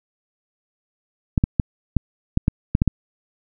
clicks, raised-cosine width 5 ms, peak -3 dBFS, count 9, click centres 1.378 / 1.439 / 1.598 / 1.967 / 2.374 / 2.481 / 2.751 / 2.819 / 2.877 s, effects none

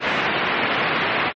white low-pass noise, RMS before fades -21 dBFS, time 0-1.33 s, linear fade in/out 50 ms, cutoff 2600 Hz, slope 24 dB/octave, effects high-pass 150 Hz 12 dB/octave + MP3 32 kbps

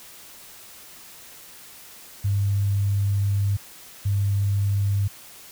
sine tone pair in turn, 100 / 100 Hz, G2 / G2, +35 / +35 cents, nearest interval unison, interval 0 cents, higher neither, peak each -19 dBFS, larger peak neither, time 2.24-3.57 / 4.05-5.08 s, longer first, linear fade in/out 10 ms, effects white hiss -45 dBFS RMS until 5.51 s

